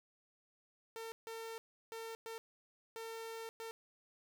sawtooth tone bursts at uneven times, 452.5 Hz, A4, 48 cents sharp, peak -40 dBFS, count 6, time 0.96-1.12 / 1.27-1.58 / 1.92-2.15 / 2.26-2.38 / 2.96-3.49 / 3.6-3.71 s, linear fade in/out 0 ms, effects none

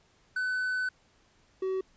triangle tone pair in turn, 1506 / 378.5 Hz, F#6 / F#4, +30 / +39 cents, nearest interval 2 octaves, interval 2391 cents, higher first, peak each -26 dBFS, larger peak neither, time 0.36-0.89 / 1.62-1.81 s, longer first, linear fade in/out 5 ms, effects pink hiss -65 dBFS RMS until 1.96 s + resampled to 16000 Hz

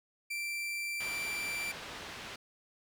40% pulse tone, 2349 Hz, D7, in tune, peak -34 dBFS, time 0.3-1.72 s, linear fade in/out 10 ms
white low-pass noise, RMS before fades -45 dBFS, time 1-2.36 s, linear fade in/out 5 ms, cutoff 3200 Hz, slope 12 dB/octave
effects none

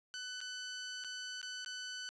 15% pulse tone with dropouts, 1500 Hz, F#6, 23 cents sharp, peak -35 dBFS, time 0.14-2.09 s, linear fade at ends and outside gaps 0 ms, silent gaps 0.405-0.413 / 1.039-1.046 / 1.415-1.429 / 1.647-1.661 s, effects resampled to 22050 Hz

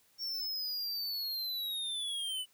square linear sweep, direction down, 5510 to 2960 Hz, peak -35 dBFS, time 0.18-2.46 s, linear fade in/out 50 ms, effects white hiss -68 dBFS RMS until 2.53 s

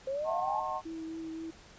sine exponential sweep, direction up, 522 to 875 Hz, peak -31 dBFS, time 0.07-0.6 s, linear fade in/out 5 ms
sine chord, D# diminished seventh, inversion none, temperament just, 622.3 / 746.7 / 896 / 1075.3 Hz, D#5 / F#5 / A5 / C6, 0 / +16 / +31 / +47 cents, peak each -40 / -37 / -38 / -36 dBFS, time 0.24-0.82 s, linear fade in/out 50 ms
sine tone with vibrato, 323.9 Hz, E4, 30 cents flat, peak -37 dBFS, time 0.85-1.51 s, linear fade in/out 10 ms, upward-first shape triangle, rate 3.8 Hz, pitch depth 17 cents each way
effects pink hiss -55 dBFS RMS until 1.78 s + resampled to 16000 Hz

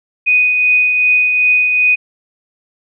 sine tone with tremolo, 2489 Hz, D#7, in tune, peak -7 dBFS, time 0.26-1.96 s, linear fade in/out 20 ms, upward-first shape triangle, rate 2.6 Hz, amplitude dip 40%, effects none

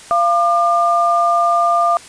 sine tone pair together, 688.9 / 1200 Hz, F5 / D6, -24 / +37 cents, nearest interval minor seventh, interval 961 cents, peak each -14 dBFS, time 0.11-1.97 s, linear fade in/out 0 ms, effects white hiss -38 dBFS RMS until 2.08 s + resampled to 22050 Hz

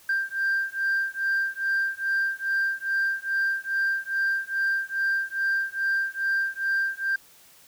sine beating tone pair, 1580 / 1582.4 Hz, G6 / G6, +13 / +16 cents, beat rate 2.4 Hz, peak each -25 dBFS, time 0.09-7.16 s, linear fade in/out 5 ms, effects tanh soft clip ceiling -19 dBFS + white hiss -54 dBFS RMS until 7.67 s

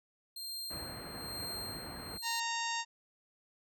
sawtooth tone with tremolo, 4186 Hz, C8, in tune, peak -36 dBFS, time 0.36-2.4 s, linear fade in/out 5 ms, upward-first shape sine, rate 1.1 Hz, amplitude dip 65%
pink low-pass noise, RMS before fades -45 dBFS, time 0.7-2.18 s, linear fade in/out 10 ms, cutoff 2000 Hz, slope 24 dB/octave
harmonic tone, 925 Hz, A#5, 14 cents flat, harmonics 1 / 2 / 3 / 4 / 5 / 6 / 7 / 8, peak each -37 / -40 / -42 / -43 / -44 / -45 / -45 / -46 dBFS, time 2.22-2.85 s, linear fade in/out 50 ms
effects high-pass 60 Hz 12 dB/octave

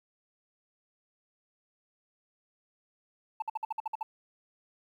sine tone bursts, 880 Hz, A5, in tune, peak -27 dBFS, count 9, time 3.4-4.03 s, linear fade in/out 5 ms, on 22 ms, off 54 ms, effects tanh soft clip ceiling -29 dBFS + 11-bit

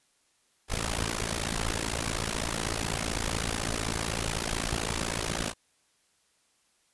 pink noise with amplitude modulation, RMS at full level -27 dBFS, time 0.68-5.54 s, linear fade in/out 50 ms, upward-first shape sine, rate 55.9 Hz, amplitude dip 95%, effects white hiss -69 dBFS RMS until 6.93 s + resampled to 24000 Hz

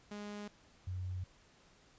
sawtooth / sine tone pair in turn, 206.8 / 91.75 Hz, G#3 / F#2, -7 / -14 cents, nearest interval octave + major second, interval 1407 cents, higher first, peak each -39 / -37 dBFS, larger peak second, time 0.11-0.48 / 0.87-1.24 s, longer neither, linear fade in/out 5 ms, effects pink hiss -65 dBFS RMS until 1.98 s + resampled to 16000 Hz

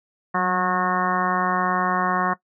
harmonic tone with a mistuned harmonic, 182.1 Hz, F#3, 27 cents flat, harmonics 1 / 2 / 3 / 4 / 5 / 6 / 7 / 8 / 9 / 10, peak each -27 / -31 / -33 / -26 / -31 / -24 / -31 / -31 / -36 / -30 dBFS, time 0.34-2.34 s, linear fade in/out 10 ms, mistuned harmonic 1, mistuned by +28 cents, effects noise-tail reverb RT60 0.1 s tail -18 dB re dry

